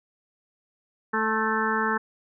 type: harmonic tone with a mistuned harmonic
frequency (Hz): 220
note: A3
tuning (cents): 0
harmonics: 1 / 2 / 4 / 5 / 6 / 7 / 8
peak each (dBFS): -30 / -30 / -30 / -30 / -30 / -30 / -30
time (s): 1.13-1.98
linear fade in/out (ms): 10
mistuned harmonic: 5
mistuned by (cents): -29
effects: none